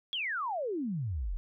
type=exponential sweep; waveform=sine; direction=down; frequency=3407 to 36.71 Hz; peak=-31 dBFS; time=0.13-1.37 s; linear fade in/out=0 ms; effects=none